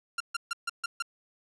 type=tone bursts; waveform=sawtooth; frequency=1383 Hz; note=F6; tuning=17 cents flat; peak=-25 dBFS; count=6; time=0.18-1.024 s; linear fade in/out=5 ms; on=24 ms; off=140 ms; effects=resampled to 24000 Hz + 9-bit